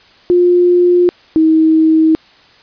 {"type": "tone pair in turn", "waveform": "sine", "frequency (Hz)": [354.2, 318.2], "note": ["F4", "D#4"], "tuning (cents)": [24, 39], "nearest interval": "major second", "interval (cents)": 185, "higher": "first", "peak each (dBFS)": -6, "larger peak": "neither", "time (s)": [[0.3, 1.09], [1.36, 2.15]], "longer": "neither", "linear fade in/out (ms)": 0, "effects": ["white hiss -45 dBFS RMS until 2.62 s", "resampled to 11025 Hz"]}